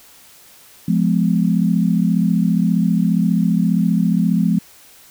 sine chord, F diminished, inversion none, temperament just, 174.61 / 209.5 / 251.4 Hz, F3 / Ab3 / Cb4, 0 / +15 / +31 cents, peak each -16 / -17 / -21 dBFS, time 0.88-4.59 s, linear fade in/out 5 ms, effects white hiss -46 dBFS RMS until 5.1 s

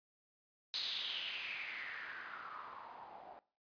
blue noise with low-pass filter sweep, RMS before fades -45 dBFS, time 0.74-3.39 s, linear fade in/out 0 ms, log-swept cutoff 4200 to 690 Hz, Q 5.2, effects noise-tail reverb RT60 0.4 s tail -19 dB re dry + resampled to 11025 Hz

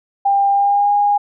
sine tone with pitch glide, 797 to 818.5 Hz, G5 to G#5, +28 to -25 cents, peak -11 dBFS, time 0.25-1.18 s, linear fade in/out 10 ms, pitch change +47 cents, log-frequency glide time 0.5-0.92 s, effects none

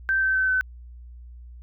sine tone with pitch steps, 1558 / 1544.6 / 1531.2 / 1518 Hz, G6 / G6 / G6 / F#6, -11 / -26 / -41 / +44 cents, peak -19 dBFS, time 0.09-0.61 s, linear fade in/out 0 ms, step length 130 ms, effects added 60 Hz sine -40 dBFS peak until 1.62 s

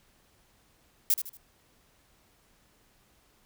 violet noise with echo, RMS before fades -23 dBFS, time 1.1-1.14 s, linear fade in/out 2 ms, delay 77 ms, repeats 3, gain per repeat -9 dB, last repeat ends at 1.371 s, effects pink hiss -65 dBFS RMS until 3.45 s

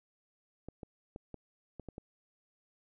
clicks, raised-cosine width 2 ms, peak -30 dBFS, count 7, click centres 0.686 / 0.832 / 1.161 / 1.343 / 1.797 / 1.887 / 1.981 s, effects none

